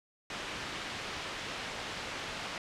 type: low-pass noise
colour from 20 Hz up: white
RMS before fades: -40 dBFS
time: 0.3-2.58 s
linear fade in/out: 2 ms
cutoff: 3200 Hz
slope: 12 dB/octave
effects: low-pass 9000 Hz 12 dB/octave